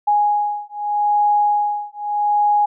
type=beating tone pair; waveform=sine; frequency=829 / 829.81 Hz; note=G#5 / G#5; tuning=-3 / -2 cents; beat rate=0.81 Hz; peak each=-18 dBFS; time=0.07-2.66 s; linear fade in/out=10 ms; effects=none